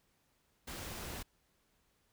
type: noise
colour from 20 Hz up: pink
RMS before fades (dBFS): -44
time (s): 0.67-1.23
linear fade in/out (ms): 10
effects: pink hiss -75 dBFS RMS until 2.12 s